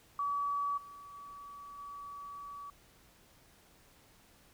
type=tone with level steps; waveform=sine; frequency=1142 Hz; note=D6; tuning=49 cents flat; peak=-31 / -48 / -46 / -43 dBFS; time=0.19-2.7 s; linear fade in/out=2 ms; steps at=0.77 / 1.13 / 1.78 s; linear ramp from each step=10 ms; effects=pink hiss -63 dBFS RMS until 4.53 s